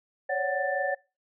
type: tone cluster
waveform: sine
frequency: 546 / 571 / 744 / 1770 Hz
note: C#5 / D5 / F#5 / A6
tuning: -26 / -49 / +9 / +10 cents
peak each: -31 dBFS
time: 0.29-0.95 s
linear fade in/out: 10 ms
effects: noise-tail reverb RT60 0.3 s tail -24 dB re dry